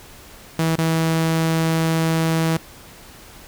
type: tone with dropouts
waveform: sawtooth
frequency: 162.4 Hz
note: E3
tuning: 26 cents flat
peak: -13 dBFS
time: 0.59-2.57 s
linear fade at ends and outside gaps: 2 ms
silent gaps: 0.755-0.784 s
effects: pink hiss -43 dBFS RMS until 3.47 s